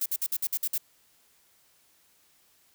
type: noise bursts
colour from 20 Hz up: violet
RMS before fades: -28 dBFS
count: 8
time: 0.01-0.78 s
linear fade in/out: 5 ms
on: 49 ms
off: 54 ms
effects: white hiss -64 dBFS RMS until 2.74 s